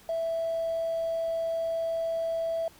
triangle tone with hard clipping, 659.3 Hz, E5, in tune, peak -27 dBFS, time 0.09-2.68 s, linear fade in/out 2 ms, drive 3 dB, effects pink hiss -55 dBFS RMS until 2.79 s

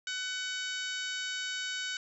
harmonic tone with a mistuned harmonic, 750 Hz, F#5, 23 cents sharp, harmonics 2 / 3 / 4 / 5 / 6 / 7 / 8 / 9 / 10, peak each -37 / -43 / -40 / -42 / -46 / -49 / -46 / -49 / -49 dBFS, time 0.07-1.97 s, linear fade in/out 2 ms, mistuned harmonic 7, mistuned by +25 cents, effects none

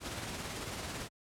pink noise with tremolo, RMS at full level -38 dBFS, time 0-1.09 s, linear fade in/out 50 ms, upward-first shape triangle, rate 18 Hz, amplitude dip 40%, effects high-pass 60 Hz 12 dB/octave + low-pass 10000 Hz 12 dB/octave

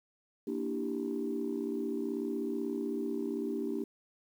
sine chord, E half-diminished seventh, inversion second, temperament equal, 233.1 / 293.7 / 329.6 / 392 Hz, Bb3 / D4 / E4 / G4, 0 / 0 / 0 / 0 cents, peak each -37 / -36 / -40 / -36 dBFS, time 0.47-3.84 s, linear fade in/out 5 ms, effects tanh soft clip ceiling -24 dBFS + 10-bit

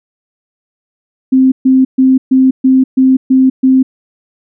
sine tone bursts, 261.6 Hz, C4, in tune, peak -4 dBFS, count 8, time 1.32-3.83 s, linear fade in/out 10 ms, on 200 ms, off 130 ms, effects none

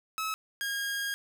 sawtooth tone pair in turn, 1292 / 1627.8 Hz, E6 / G#6, -35 / -35 cents, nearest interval major third, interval 400 cents, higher second, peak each -27 dBFS, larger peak neither, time 0.18-0.34 / 0.61-1.14 s, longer second, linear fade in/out 0 ms, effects none

